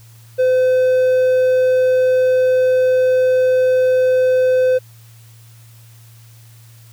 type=tone; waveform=triangle; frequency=511 Hz; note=C5; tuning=41 cents flat; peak=-9 dBFS; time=0.38-4.79 s; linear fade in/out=20 ms; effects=added 114 Hz sine -41 dBFS peak until 6.92 s + white hiss -50 dBFS RMS until 6.92 s